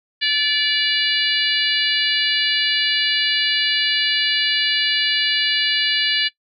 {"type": "harmonic tone", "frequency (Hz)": 580, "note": "D5", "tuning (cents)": -22, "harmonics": [3, 4, 5, 6, 7, 8], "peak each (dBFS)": [-23, -26, -22, -25, -23, -26], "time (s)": [0.21, 6.29], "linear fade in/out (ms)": 20, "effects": ["noise-tail reverb RT60 0.1 s tail -18 dB re dry"]}